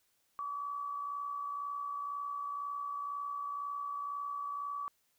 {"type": "tone with amplitude modulation", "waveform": "sine", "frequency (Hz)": 1144, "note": "D6", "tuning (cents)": -46, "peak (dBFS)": -34, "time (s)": [0.39, 4.88], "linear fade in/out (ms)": 0, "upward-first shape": "sine", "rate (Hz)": 62, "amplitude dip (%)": 45, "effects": ["white hiss -75 dBFS RMS until 5.18 s"]}